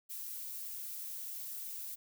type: noise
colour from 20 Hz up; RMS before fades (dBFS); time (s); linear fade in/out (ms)
violet; -43; 0.09-1.96; 20
effects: none